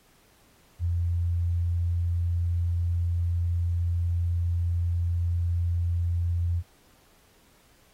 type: tone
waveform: sine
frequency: 86.1 Hz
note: F2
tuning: 24 cents flat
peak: -23 dBFS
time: 0.79-6.63 s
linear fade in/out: 50 ms
effects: pink hiss -61 dBFS RMS until 7.93 s + AAC 48 kbps